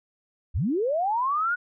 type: linear sweep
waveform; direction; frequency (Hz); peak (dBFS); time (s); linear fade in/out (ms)
sine; up; 46.25 to 1480; -22; 0.54-1.56; 20
effects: none